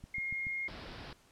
click train, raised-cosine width 5 ms, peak -34 dBFS, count 4, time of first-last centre 0.04-0.469 s, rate 7 Hz
sine tone, 2139 Hz, C7, 38 cents sharp, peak -34 dBFS, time 0.14-0.68 s, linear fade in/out 5 ms
pink low-pass noise, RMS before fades -47 dBFS, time 0.68-1.13 s, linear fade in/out 2 ms, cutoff 5300 Hz, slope 96 dB/octave
effects pink hiss -65 dBFS RMS until 1.31 s + low-pass 11000 Hz 12 dB/octave

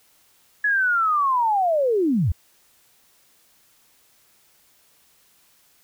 sine linear sweep, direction down, 1705 to 65.41 Hz, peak -17 dBFS, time 0.64-2.32 s, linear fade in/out 5 ms, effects white hiss -59 dBFS RMS until 5.83 s

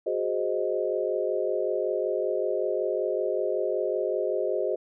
sine chord, Ab dominant seventh, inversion third, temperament equal, 370 / 415.3 / 523.3 / 622.3 Hz, Gb4 / Ab4 / C5 / Eb5, 0 / 0 / 0 / 0 cents, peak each -30 dBFS, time 0.06-4.76 s, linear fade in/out 10 ms, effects none

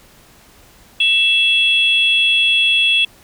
sine tone pair together, 2661 / 3350 Hz, E7 / G#7, +16 / +14 cents, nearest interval major third, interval 398 cents, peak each -13 dBFS, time 1-3.05 s, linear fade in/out 5 ms, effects tanh soft clip ceiling -4 dBFS + pink hiss -47 dBFS RMS until 3.23 s

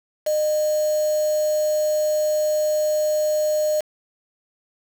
sine tone with quantisation, 610 Hz, D#5, 34 cents flat, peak -18 dBFS, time 0.26-3.81 s, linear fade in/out 10 ms, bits 5, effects none

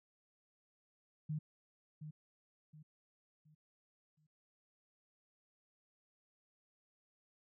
sine tone with echo, 153.1 Hz, D#3, 28 cents flat, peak -36 dBFS, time 1.29-1.39 s, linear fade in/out 10 ms, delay 720 ms, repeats 4, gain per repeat -9 dB, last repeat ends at 4.27 s, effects none

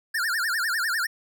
square tone with vibrato, 1591 Hz, G6, 25 cents sharp, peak -24 dBFS, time 0.14-1.07 s, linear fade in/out 10 ms, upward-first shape sine, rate 10 Hz, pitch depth 260 cents each way, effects none

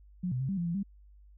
sine tone with pitch steps, 180.4 / 126.2 / 133 / 195 / 172.2 / 169.7 / 197.8 Hz, F#3 / B2 / C3 / G3 / F3 / F3 / G3, -44 / +38 / +29 / -9 / -24 / -49 / +16 cents, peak -29 dBFS, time 0.23-0.832 s, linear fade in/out 10 ms, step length 86 ms, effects added 50 Hz sine -53 dBFS peak until 1.37 s

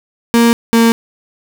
35% pulse tone pair in turn, 233.5 / 229.6 Hz, A#3 / A#3, +3 / -26 cents, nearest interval unison, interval 29 cents, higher first, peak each -5 dBFS, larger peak neither, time 0.34-0.53 / 0.73-0.92 s, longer neither, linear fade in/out 0 ms, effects none

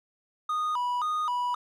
triangle tone with vibrato, 1100 Hz, C#6, 14 cents flat, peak -24 dBFS, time 0.49-1.55 s, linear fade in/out 5 ms, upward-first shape square, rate 1.9 Hz, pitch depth 200 cents each way, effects none

